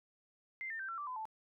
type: tone with pitch steps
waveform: sine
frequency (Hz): 2085 / 1804.6 / 1562 / 1352 / 1170.2 / 1012.8 / 876.6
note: C7 / A6 / G6 / E6 / D6 / B5 / A5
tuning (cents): -7 / +43 / -7 / +43 / -7 / +43 / -7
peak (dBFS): -39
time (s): 0.61-1.254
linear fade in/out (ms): 0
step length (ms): 92
effects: none